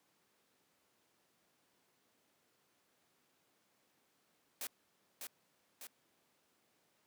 white noise with echo, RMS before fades -42 dBFS, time 4.61-4.67 s, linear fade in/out 2 ms, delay 600 ms, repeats 2, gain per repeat -4 dB, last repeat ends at 5.87 s, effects pink hiss -75 dBFS RMS until 7.06 s + high-pass 200 Hz 12 dB/octave

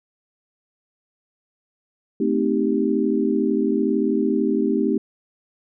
sine chord, A half-diminished seventh, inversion none, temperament equal with one note detuned, 220 / 257.9 / 311.1 / 392 Hz, A3 / C4 / Eb4 / G4, 0 / -25 / 0 / 0 cents, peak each -23 dBFS, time 2.2-4.98 s, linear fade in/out 5 ms, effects none

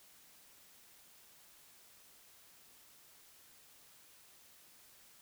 silence, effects white hiss -62 dBFS RMS until 5.21 s

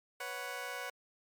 15% pulse chord, B suspended second, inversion none, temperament just, 493.9 / 555.6 / 740.8 Hz, B4 / C#5 / F#5, 0 / +4 / +2 cents, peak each -38 / -38 / -38 dBFS, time 0.2-0.9 s, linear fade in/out 5 ms, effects MP3 96 kbps

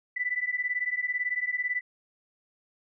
sine beating tone pair, 1975.5 / 1993.5 Hz, B6 / B6, 0 / +16 cents, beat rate 18 Hz, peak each -30 dBFS, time 0.16-1.81 s, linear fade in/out 10 ms, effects none

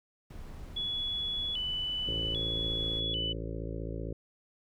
brown noise, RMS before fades -44 dBFS, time 0.3-3 s, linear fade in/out 5 ms
sine tone with vibrato, 3183 Hz, G7, 26 cents sharp, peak -31 dBFS, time 0.76-3.33 s, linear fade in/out 10 ms, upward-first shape square, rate 0.63 Hz, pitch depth 110 cents each way
harmonic tone, 55.5 Hz, A1, 16 cents sharp, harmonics 1 / 2 / 3 / 5 / 6 / 7 / 8 / 9 / 10, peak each -38 / -41 / -43 / -45 / -46 / -46 / -47 / -48 / -48 dBFS, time 2.07-4.13 s, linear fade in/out 5 ms
effects none

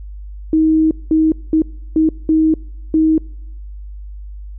sine tone bursts at uneven times, 316 Hz, D#4, 27 cents sharp, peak -9 dBFS, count 6, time 0.53-0.91 / 1.11-1.32 / 1.53-1.62 / 1.96-2.09 / 2.29-2.54 / 2.94-3.18 s, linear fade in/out 2 ms, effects noise-tail reverb RT60 1.0 s tail -26 dB re dry + added 50 Hz sine -28 dBFS peak until 4.58 s

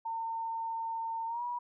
sine tone with pitch glide, 908 to 967.6 Hz, A#5 to B5, -46 to -36 cents, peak -33 dBFS, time 0.05-1.59 s, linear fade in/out 10 ms, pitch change +110 cents, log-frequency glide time 1.27-1.43 s, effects none

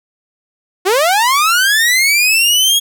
sawtooth linear sweep, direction up, 349.2 to 3326 Hz, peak -6 dBFS, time 0.85-2.8 s, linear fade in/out 20 ms, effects none

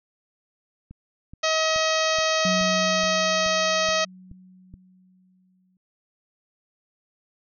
click train, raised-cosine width 5 ms, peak -29 dBFS, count 10, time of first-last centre 0.91-4.74 s, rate 2.35 Hz
harmonic tone, 636 Hz, D#5, 38 cents sharp, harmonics 1 / 2 / 3 / 4 / 5 / 6 / 7 / 8 / 9 / 10, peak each -24 / -27 / -29 / -30 / -31 / -32 / -32 / -33 / -34 / -34 dBFS, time 1.43-4.05 s, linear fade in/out 10 ms
sine tone with exponential decay, 185 Hz, F#3, in tune, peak -23 dBFS, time 2.45-5.77 s, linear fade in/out 2 ms, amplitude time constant 720 ms
effects none

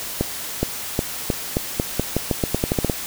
accelerating click train, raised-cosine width 2 ms, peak -5 dBFS, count 16, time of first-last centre 0.21-2.898 s, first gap 420 ms, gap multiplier 0.86, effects white hiss -30 dBFS RMS until 3.06 s

